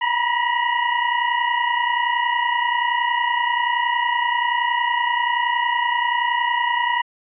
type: tone pair together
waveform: 25% pulse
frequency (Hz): 947 / 977.6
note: A#5 / B5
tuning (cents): +27 / -18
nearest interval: minor second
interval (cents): 55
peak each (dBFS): -17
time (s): 0.01-7.02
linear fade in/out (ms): 10
effects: resampled to 8000 Hz